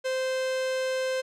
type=tone; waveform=45% pulse; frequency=520 Hz; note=C5; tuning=11 cents flat; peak=-26 dBFS; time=0.04-1.22 s; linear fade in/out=20 ms; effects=low-pass 8000 Hz 12 dB/octave